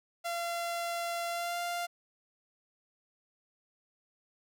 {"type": "tone with pitch glide", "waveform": "sawtooth", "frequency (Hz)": [685, 696.2], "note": ["F5", "F5"], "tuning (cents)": [-34, -6], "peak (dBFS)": -29, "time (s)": [0.24, 1.87], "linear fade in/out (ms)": 20, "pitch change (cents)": 28, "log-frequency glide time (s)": [1.29, 1.59], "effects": []}